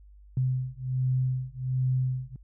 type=beating tone pair; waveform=sine; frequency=128.2 / 129.5 Hz; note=C3 / C3; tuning=-35 / -17 cents; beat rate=1.3 Hz; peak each=-28 dBFS; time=0.37-2.36 s; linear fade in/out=2 ms; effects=added 50 Hz sine -49 dBFS peak until 2.43 s